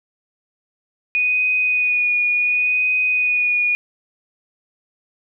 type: tone with vibrato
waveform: sine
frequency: 2474 Hz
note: D#7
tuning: 10 cents flat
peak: -15 dBFS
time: 1.15-3.75 s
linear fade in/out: 0 ms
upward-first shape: sine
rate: 0.69 Hz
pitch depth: 19 cents each way
effects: none